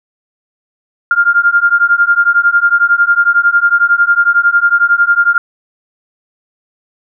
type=beating tone pair; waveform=sine; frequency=1396.9 / 1407.9 Hz; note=F6 / F6; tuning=0 / +14 cents; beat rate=11 Hz; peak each=-10 dBFS; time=1.11-5.38 s; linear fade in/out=2 ms; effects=none